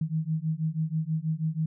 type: beating tone pair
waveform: sine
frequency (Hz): 155.56 / 161.76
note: D#3 / E3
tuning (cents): 0 / -32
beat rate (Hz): 6.2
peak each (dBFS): -29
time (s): 0.01-1.66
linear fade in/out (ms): 5
effects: none